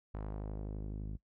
sawtooth tone with low-pass filter sweep, 51.91 Hz, G#1, in tune, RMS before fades -41 dBFS, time 0.14-1.17 s, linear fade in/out 5 ms, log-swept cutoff 1200 to 220 Hz, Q 0.98, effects noise-tail reverb RT60 0.1 s tail -21 dB re dry

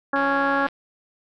harmonic tone, 277.2 Hz, C#4, in tune, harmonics 1 / 2 / 3 / 4 / 5 / 6, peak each -26 / -26 / -26 / -26 / -26 / -26 dBFS, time 0.13-0.67 s, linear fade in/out 5 ms
click train, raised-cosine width 0.3 ms, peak -21 dBFS, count 91, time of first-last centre 0.16-0.686 s, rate 171 Hz
effects none

